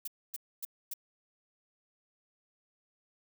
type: noise bursts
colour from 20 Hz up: violet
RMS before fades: -38 dBFS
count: 4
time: 0.05-0.938 s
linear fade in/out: 5 ms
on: 27 ms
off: 260 ms
effects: none

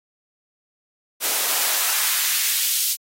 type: noise with high-pass filter sweep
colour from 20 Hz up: white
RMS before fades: -21 dBFS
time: 1.2-2.97 s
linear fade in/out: 50 ms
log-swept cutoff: 330 to 4500 Hz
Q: 0.9
effects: AAC 48 kbps

